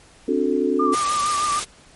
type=chord; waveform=sine; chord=D dominant seventh; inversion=third; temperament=just; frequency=264.3 / 293.7 / 367.1 / 440.5 Hz; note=C4 / D4 / F#4 / A4; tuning=+18 / 0 / -14 / +2 cents; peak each=-23 dBFS; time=0.28-0.95 s; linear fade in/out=5 ms
type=tone with vibrato; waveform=sine; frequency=1186 Hz; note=D6; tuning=17 cents sharp; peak=-19 dBFS; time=0.79-1.6 s; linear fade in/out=10 ms; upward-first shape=sine; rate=6.5 Hz; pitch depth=36 cents each way
type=noise; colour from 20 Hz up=white; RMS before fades=-26 dBFS; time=0.92-1.65 s; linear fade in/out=20 ms
effects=pink hiss -50 dBFS RMS until 1.95 s + MP3 48 kbps